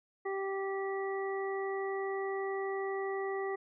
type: harmonic tone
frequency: 389.6 Hz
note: G4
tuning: 11 cents flat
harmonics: 1 / 2 / 3 / 5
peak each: -34 / -41 / -44 / -43 dBFS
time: 0.25-3.56 s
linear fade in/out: 10 ms
effects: none